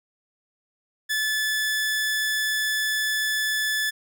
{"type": "tone", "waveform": "sawtooth", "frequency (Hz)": 1733, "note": "A6", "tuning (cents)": -27, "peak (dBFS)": -19, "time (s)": [1.09, 3.91], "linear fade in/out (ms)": 20, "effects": []}